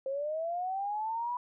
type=linear sweep; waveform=sine; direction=up; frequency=527 to 987.8 Hz; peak=-31 dBFS; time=0.06-1.37 s; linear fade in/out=2 ms; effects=none